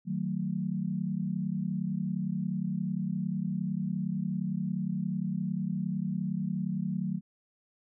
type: chord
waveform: sine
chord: D# diminished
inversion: none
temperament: just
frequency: 155.56 / 186.68 / 224 Hz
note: D#3 / F#3 / A3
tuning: 0 / +16 / +31 cents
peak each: -35 / -31 / -36 dBFS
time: 0.05-7.21 s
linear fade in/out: 50 ms
effects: none